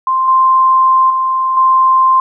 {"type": "tone with level steps", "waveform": "sine", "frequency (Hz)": 1046.5, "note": "C6", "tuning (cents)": 0, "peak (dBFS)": [-10, -6, -11, -6], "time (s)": [0.07, 2.2], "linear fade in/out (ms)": 2, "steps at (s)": [0.28, 1.1, 1.57], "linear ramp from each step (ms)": 2, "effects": []}